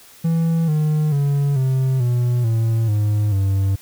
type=tone with pitch steps; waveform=triangle; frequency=164.81 / 152.89 / 141.83 / 131.57 / 122.05 / 113.22 / 105.03 / 97.43 Hz; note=E3 / D#3 / C#3 / C3 / B2 / A2 / G#2 / G2; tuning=0 / -30 / +40 / +10 / -20 / +50 / +20 / -10 cents; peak=-13 dBFS; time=0.24-3.76 s; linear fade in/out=10 ms; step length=440 ms; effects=white hiss -46 dBFS RMS until 3.81 s